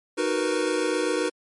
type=chord; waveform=square; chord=B major seventh; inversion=first; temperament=equal; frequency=311.1 / 370 / 466.2 / 493.9 Hz; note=D#4 / F#4 / A#4 / B4; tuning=0 / 0 / 0 / 0 cents; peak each=-29 dBFS; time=0.17-1.3 s; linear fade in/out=20 ms; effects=MP3 48 kbps